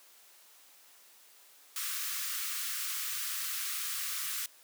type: high-pass noise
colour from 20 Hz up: white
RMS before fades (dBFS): -36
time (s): 1.76-4.46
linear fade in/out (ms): 2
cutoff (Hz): 1100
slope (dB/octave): 96
effects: white hiss -59 dBFS RMS until 4.63 s + high-pass 400 Hz 12 dB/octave